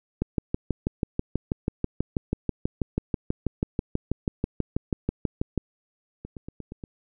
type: two click trains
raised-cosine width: 3 ms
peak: -11 / -24 dBFS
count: 34 / 6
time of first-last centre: 0.22-5.577 / 6.25-6.838 s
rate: 6.16 / 8.5 Hz
effects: none